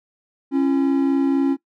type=tone pair together; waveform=triangle; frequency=274.1 / 338.1 Hz; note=C#4 / E4; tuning=-19 / +44 cents; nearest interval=major third; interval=363 cents; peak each=-14 / -21 dBFS; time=0.51-1.57 s; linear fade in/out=50 ms; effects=noise-tail reverb RT60 0.1 s tail -19 dB re dry